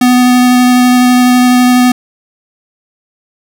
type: tone with vibrato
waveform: square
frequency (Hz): 248.8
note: B3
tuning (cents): +13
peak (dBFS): -5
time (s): 0.01-1.92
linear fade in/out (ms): 5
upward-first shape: sine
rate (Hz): 12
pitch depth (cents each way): 9
effects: none